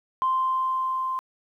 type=tone with level ramp; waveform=sine; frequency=1043 Hz; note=C6; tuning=6 cents flat; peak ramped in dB=-19 to -25 dBFS; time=0.22-1.19 s; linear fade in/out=0 ms; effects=tanh soft clip ceiling -15 dBFS + 10-bit